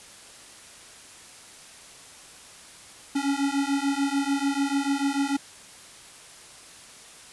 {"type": "beating tone pair", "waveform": "square", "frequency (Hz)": [275.6, 282.4], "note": ["C#4", "C#4"], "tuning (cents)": [-10, 32], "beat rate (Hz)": 6.8, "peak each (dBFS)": -27, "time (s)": [3.15, 5.37], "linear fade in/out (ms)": 10, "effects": ["white hiss -47 dBFS RMS until 7.32 s", "resampled to 24000 Hz"]}